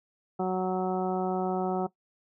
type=harmonic tone; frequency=185.4 Hz; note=F#3; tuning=4 cents sharp; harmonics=1 / 2 / 3 / 4 / 5 / 6 / 7; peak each=-31 / -30 / -37 / -31 / -40 / -47 / -41 dBFS; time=0.39-1.87 s; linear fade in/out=10 ms; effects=noise-tail reverb RT60 0.1 s tail -18 dB re dry